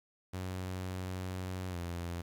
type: tone with pitch glide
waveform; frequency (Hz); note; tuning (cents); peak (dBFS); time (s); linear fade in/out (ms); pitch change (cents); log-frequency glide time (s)
sawtooth; 92.5 to 86.31; F#2 to F2; 0 to -20; -33; 0.33-2.22; 10; -120; 1.69-1.77
effects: 11-bit